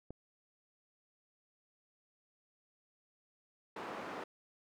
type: click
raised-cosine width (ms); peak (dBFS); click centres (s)
2; -32; 0.106
type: band-pass noise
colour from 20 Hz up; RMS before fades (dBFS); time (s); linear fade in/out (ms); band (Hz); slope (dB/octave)
white; -44; 3.76-4.24; 5; 220 to 1100; 12
effects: none